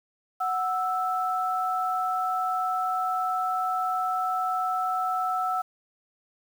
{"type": "tone pair together", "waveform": "sine", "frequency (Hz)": [740, 1318.5], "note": ["F#5", "E6"], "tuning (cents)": [0, 0], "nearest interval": "minor seventh", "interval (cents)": 1000, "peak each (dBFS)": -27, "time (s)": [0.4, 5.62], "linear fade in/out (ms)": 10, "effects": ["8-bit"]}